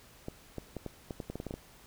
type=clicks; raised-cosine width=2 ms; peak=-24 dBFS; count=12; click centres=0.284 / 0.583 / 0.767 / 0.863 / 1.108 / 1.202 / 1.3 / 1.356 / 1.401 / 1.467 / 1.509 / 1.54 s; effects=pink hiss -57 dBFS RMS until 1.86 s